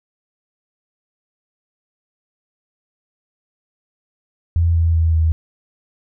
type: tone with pitch steps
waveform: sine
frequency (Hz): 84.2 / 82.9 / 81.61 / 80.35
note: E2 / E2 / E2 / E2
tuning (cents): +37 / +10 / -17 / -44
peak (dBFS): -12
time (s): 4.56-5.32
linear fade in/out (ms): 0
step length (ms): 190
effects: none